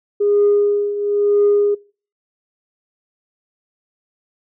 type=tone with tremolo; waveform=sine; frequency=409.8 Hz; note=G#4; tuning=23 cents flat; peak=-9 dBFS; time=0.2-1.75 s; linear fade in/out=10 ms; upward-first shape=triangle; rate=1 Hz; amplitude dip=75%; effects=noise-tail reverb RT60 0.4 s tail -24 dB re dry + tanh soft clip ceiling -7 dBFS